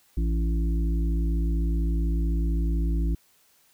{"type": "harmonic tone", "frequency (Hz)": 55.8, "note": "A1", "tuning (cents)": 25, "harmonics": [1, 3, 5, 6], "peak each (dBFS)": [-22, -32, -36, -38], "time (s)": [0.17, 3.15], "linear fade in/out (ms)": 5, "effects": ["white hiss -62 dBFS RMS until 3.73 s"]}